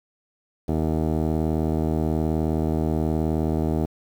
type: tone with low-pass filter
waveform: 15% pulse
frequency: 78.9 Hz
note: D#2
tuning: 25 cents sharp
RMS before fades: -23 dBFS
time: 0.68-3.86 s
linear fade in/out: 10 ms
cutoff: 540 Hz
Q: 3.1
effects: 8-bit